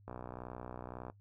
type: click train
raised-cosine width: 1 ms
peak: -30 dBFS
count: 64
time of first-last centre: 0.08-1.099 s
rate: 61.8 Hz
effects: noise-tail reverb RT60 0.1 s tail -19 dB re dry + added 101 Hz sine -59 dBFS peak until 1.2 s